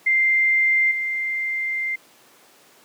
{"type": "tone with level steps", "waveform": "sine", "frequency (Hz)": 2093, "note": "C7", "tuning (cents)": 0, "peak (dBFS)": [-15, -22], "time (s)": [0.06, 1.96], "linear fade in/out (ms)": 10, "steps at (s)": 0.91, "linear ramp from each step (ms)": 5, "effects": ["pink hiss -52 dBFS RMS until 2.84 s", "high-pass 300 Hz 12 dB/octave"]}